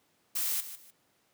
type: noise with echo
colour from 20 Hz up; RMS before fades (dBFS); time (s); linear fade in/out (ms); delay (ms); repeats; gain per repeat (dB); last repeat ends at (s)
blue; -31; 0.35-0.61; 10; 150; 2; -12; 0.91
effects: pink hiss -70 dBFS RMS until 1.33 s + high-pass 150 Hz 12 dB/octave